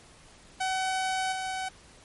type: tone with level steps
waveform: sawtooth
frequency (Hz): 755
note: F#5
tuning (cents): +35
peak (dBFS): -23 / -27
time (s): 0.6-1.69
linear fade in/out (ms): 10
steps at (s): 1.32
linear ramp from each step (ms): 5
effects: pink hiss -54 dBFS RMS until 2.04 s + MP3 48 kbps